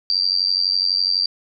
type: tone with amplitude modulation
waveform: sine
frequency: 4699 Hz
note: D8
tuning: in tune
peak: -12 dBFS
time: 0.1-1.26 s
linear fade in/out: 0 ms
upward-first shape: sine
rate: 92 Hz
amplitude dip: 100%
effects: none